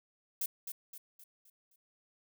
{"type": "noise with echo", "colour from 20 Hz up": "violet", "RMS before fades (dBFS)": -34, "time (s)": [0.41, 0.46], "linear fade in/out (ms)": 5, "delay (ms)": 260, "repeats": 5, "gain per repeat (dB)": -7, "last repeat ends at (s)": 1.76, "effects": []}